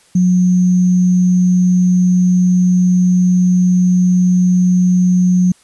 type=tone with sample-and-hold; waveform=sine; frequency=181.2 Hz; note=F#3; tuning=36 cents flat; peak=-8 dBFS; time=0.15-5.52 s; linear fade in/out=5 ms; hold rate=6300 Hz; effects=white hiss -50 dBFS RMS until 5.63 s + resampled to 24000 Hz